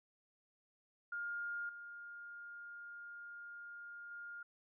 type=tone with level steps; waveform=sine; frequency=1413 Hz; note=F6; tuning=20 cents sharp; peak=-39 / -48 / -46 dBFS; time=1.12-4.43 s; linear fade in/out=5 ms; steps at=1.69 / 4.11 s; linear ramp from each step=2 ms; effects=none